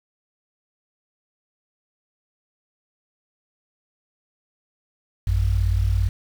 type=tone pair together; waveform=sine; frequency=55.24 / 92.9 Hz; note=A1 / F#2; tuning=+8 / +7 cents; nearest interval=major sixth; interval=899 cents; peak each=-20 dBFS; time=5.27-6.09 s; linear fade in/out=5 ms; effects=7-bit